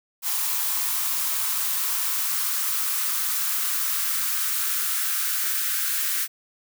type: noise with high-pass filter sweep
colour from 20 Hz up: blue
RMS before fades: -25 dBFS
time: 0.22-6.28 s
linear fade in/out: 50 ms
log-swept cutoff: 950 to 1500 Hz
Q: 3.1
effects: none